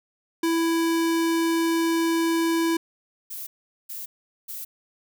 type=tone; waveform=square; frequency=330.9 Hz; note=E4; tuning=7 cents sharp; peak=-21 dBFS; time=0.43-2.77 s; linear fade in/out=5 ms
type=noise bursts; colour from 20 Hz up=violet; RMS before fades=-35 dBFS; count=3; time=3.3-4.65 s; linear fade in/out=10 ms; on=170 ms; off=420 ms
effects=none